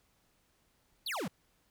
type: exponential sweep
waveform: square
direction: down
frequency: 4860 to 142.2 Hz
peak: -35 dBFS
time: 1.06-1.28 s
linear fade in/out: 5 ms
effects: pink hiss -72 dBFS RMS until 1.7 s